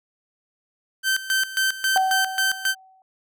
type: tone with tremolo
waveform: sawtooth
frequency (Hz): 1549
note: G6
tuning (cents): -21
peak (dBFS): -15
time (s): 1.03-2.75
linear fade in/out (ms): 50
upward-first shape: square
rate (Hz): 3.7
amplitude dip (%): 80
type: tone with exponential decay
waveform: sine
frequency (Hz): 758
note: F#5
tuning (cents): +42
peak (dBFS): -15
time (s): 1.96-3.02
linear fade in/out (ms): 1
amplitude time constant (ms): 230
effects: none